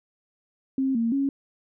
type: tone with pitch steps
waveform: sine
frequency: 266.7 / 230.1 / 275.7 Hz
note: C4 / A#3 / C#4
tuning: +33 / -22 / -9 cents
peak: -21 dBFS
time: 0.78-1.29 s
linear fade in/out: 2 ms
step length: 170 ms
effects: none